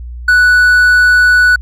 triangle tone, 1480 Hz, F#6, in tune, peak -3 dBFS, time 0.28-1.56 s, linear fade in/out 5 ms, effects added 60 Hz sine -23 dBFS peak until 1.61 s

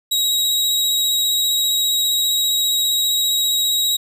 sawtooth tone with vibrato, 3829 Hz, A#7, 46 cents sharp, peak -13 dBFS, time 0.11-3.97 s, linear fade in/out 10 ms, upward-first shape sine, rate 15 Hz, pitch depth 13 cents each way, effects none

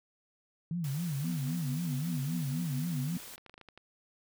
sine tone with vibrato, 155 Hz, D#3, 6 cents flat, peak -31 dBFS, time 0.71-3.17 s, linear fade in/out 2 ms, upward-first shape sine, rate 3.8 Hz, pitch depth 230 cents each way
white noise, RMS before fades -47 dBFS, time 0.84-3.36 s, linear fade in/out 2 ms
sine tone with tremolo, 246.9 Hz, B3, in tune, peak -35 dBFS, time 1.24-3.18 s, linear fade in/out 5 ms, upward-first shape triangle, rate 4.7 Hz, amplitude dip 85%
clicks, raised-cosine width 0.3 ms, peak -35 dBFS, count 12, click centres 3.201 / 3.232 / 3.279 / 3.337 / 3.38 / 3.463 / 3.496 / 3.541 / 3.579 / 3.613 / 3.687 / 3.776 s
effects none

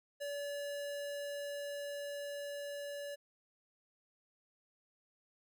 square tone with level ramp, 573 Hz, D5, 43 cents flat, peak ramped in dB -39 to -42 dBFS, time 0.2-3.16 s, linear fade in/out 20 ms, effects none

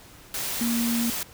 sine tone in noise, 233.9 Hz, A#3, 6 cents sharp, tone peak -23 dBFS, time 0.61-1.1 s, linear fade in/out 2 ms, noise white, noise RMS -30 dBFS, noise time 0.34-1.23 s, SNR +4 dB, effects pink hiss -49 dBFS RMS until 1.33 s

